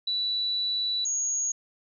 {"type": "tone pair in turn", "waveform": "sine", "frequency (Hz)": [3951, 6645], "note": ["B7", "G#8"], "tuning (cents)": [0, 0], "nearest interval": "major sixth", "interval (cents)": 900, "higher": "second", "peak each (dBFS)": -25, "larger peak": "neither", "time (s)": [[0.07, 1.05], [1.05, 1.52]], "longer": "first", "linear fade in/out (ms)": 5, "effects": []}